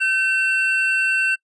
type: tone pair together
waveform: triangle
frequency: 1537.5 / 2705 Hz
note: G6 / E7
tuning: -34 / +44 cents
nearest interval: minor seventh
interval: 978 cents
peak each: -18 dBFS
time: 0-1.36 s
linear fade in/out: 20 ms
effects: noise-tail reverb RT60 0.1 s tail -25 dB re dry + resampled to 24000 Hz